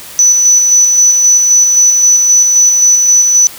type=tone with tremolo; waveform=sine; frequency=5970 Hz; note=F#8; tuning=15 cents sharp; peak=-3 dBFS; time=0.19-3.47 s; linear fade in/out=0 ms; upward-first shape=square; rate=3.8 Hz; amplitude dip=30%; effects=white hiss -30 dBFS RMS until 3.58 s